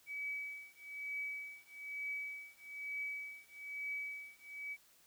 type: tone with tremolo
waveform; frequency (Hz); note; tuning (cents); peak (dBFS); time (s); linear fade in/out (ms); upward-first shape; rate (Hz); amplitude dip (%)
sine; 2282; C#7; +50; -37; 0.06-4.77; 50; triangle; 1.1; 100
effects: white hiss -67 dBFS RMS until 5.06 s